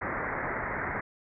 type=low-pass noise; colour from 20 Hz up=white; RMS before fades=-33 dBFS; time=0.01-1.01 s; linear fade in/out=10 ms; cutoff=2100 Hz; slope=96 dB/octave; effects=none

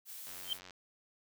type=noise; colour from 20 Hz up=blue; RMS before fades=-47 dBFS; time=0.05-0.6 s; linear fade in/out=50 ms
type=click train; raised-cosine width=0.2 ms; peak=-33 dBFS; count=41; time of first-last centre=0.27-0.708 s; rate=91.4 Hz
type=tone with exponential growth; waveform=sine; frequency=3136 Hz; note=G7; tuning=in tune; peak=-28 dBFS; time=0.43-0.53 s; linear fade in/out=2 ms; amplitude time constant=21 ms
effects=none

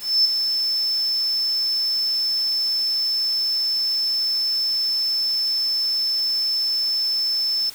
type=tone with ADSR envelope; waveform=sine; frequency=5274 Hz; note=E8; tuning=in tune; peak=-12 dBFS; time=0-7.7 s; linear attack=250 ms; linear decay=7 ms; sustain=-7 dB; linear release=7 ms; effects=white hiss -41 dBFS RMS until 7.74 s

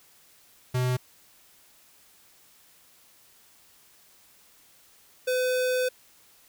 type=tone pair in turn; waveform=square; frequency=126.2 / 506 Hz; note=B2 / B4; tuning=+38 / +42 cents; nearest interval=2 octaves; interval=2404 cents; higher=second; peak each=-24 dBFS; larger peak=neither; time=0.74-0.97 / 5.27-5.89 s; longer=second; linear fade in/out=10 ms; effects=white hiss -58 dBFS RMS until 6.48 s

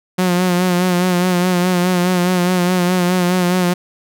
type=tone with vibrato; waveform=sawtooth; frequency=180 Hz; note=F#3; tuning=47 cents flat; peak=-9 dBFS; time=0.18-3.74 s; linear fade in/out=10 ms; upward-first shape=sine; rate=4.8 Hz; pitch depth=43 cents each way; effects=none

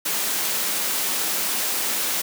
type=high-pass noise; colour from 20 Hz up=white; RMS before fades=-24 dBFS; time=0.05-2.22 s; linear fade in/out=10 ms; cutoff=170 Hz; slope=24 dB/octave; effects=none

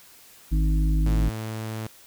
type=harmonic tone; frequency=51.91 Hz; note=G#1; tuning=in tune; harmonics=1 / 3 / 5 / 6; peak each=-19 / -27 / -35 / -34 dBFS; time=0.51-1.3 s; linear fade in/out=20 ms
type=tone; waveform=sawtooth; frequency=110 Hz; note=A2; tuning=in tune; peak=-26 dBFS; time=1.06-1.87 s; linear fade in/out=5 ms
effects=white hiss -51 dBFS RMS until 2.06 s

